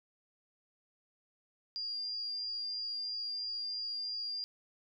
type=tone with amplitude modulation; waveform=sine; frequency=4801 Hz; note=D8; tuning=37 cents sharp; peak=-34 dBFS; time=1.76-4.44 s; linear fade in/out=0 ms; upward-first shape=sine; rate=114 Hz; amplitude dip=35%; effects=none